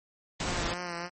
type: noise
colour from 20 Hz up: pink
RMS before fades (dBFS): -32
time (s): 0.4-0.74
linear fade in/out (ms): 2
type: tone with vibrato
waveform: 5% pulse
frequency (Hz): 174.6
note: F3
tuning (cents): 0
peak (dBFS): -23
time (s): 0.43-1.1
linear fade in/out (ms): 50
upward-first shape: sine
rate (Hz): 3.3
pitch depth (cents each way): 41
effects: MP3 32 kbps